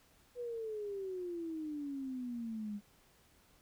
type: exponential sweep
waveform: sine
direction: down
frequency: 494.5 to 201.6 Hz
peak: -38 dBFS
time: 0.35-2.81 s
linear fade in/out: 50 ms
effects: pink hiss -67 dBFS RMS until 3.61 s